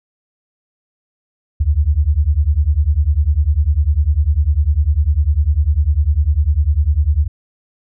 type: beating tone pair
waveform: sine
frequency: 69.3 / 79.3 Hz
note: C#2 / D#2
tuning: 0 / +33 cents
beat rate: 10 Hz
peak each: -14 dBFS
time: 1.6-7.28 s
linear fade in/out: 10 ms
effects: none